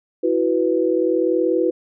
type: chord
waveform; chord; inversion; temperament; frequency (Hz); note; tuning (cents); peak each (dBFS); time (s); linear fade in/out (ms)
sine; E suspended second; none; equal; 329.6 / 370 / 493.9; E4 / F#4 / B4; 0 / 0 / 0; -20; 0.23-1.71; 10
effects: none